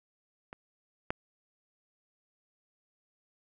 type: clicks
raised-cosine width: 0.5 ms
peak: -28 / -15 dBFS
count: 2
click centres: 0.529 / 1.105 s
effects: none